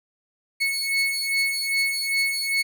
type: beating tone pair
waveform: 30% pulse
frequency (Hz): 2200 / 2202.5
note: C#7 / C#7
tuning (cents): -14 / -12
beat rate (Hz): 2.5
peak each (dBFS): -22 / -22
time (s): 0.6-2.63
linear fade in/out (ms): 20
effects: none